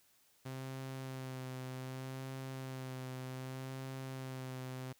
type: tone with vibrato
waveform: sawtooth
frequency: 130.81 Hz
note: C3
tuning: in tune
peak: -38 dBFS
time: 0.45-4.93 s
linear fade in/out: 10 ms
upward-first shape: sine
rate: 0.65 Hz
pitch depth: 24 cents each way
effects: white hiss -70 dBFS RMS until 4.99 s